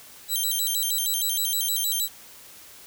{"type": "tone with vibrato", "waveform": "5% pulse", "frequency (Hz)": 3529, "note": "A7", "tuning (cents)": 4, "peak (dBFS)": -16, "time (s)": [0.28, 2.09], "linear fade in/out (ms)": 50, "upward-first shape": "square", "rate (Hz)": 6.4, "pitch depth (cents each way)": 190, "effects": ["white hiss -47 dBFS RMS until 2.86 s"]}